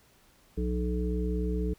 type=harmonic tone with a mistuned harmonic; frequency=61.74 Hz; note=B1; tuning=in tune; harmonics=1 / 3 / 5 / 7; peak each=-29 / -33 / -37 / -35 dBFS; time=0.57-1.74 s; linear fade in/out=10 ms; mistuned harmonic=3; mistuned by=-69 cents; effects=pink hiss -62 dBFS RMS until 1.78 s